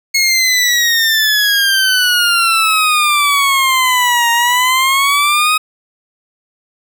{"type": "exponential two-way sweep", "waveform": "20% pulse", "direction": "down then up", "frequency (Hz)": [2180, 932.3, 1265], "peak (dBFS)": -5, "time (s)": [0.14, 5.58], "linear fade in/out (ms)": 10, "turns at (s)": 4.31, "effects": []}